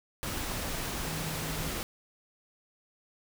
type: tone in noise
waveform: sine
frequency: 157.2 Hz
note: D#3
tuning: 18 cents sharp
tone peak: -37 dBFS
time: 1.06-1.68 s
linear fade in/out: 0 ms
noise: pink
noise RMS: -35 dBFS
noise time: 0.23-1.83 s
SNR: -5 dB
effects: none